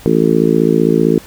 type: harmonic tone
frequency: 55.5 Hz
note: A1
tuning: 16 cents sharp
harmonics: 3 / 4 / 5 / 6 / 7 / 8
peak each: -16 / -16 / -16 / -16 / -16 / -16 dBFS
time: 0.06-1.18 s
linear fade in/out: 0 ms
effects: pink hiss -38 dBFS RMS until 1.26 s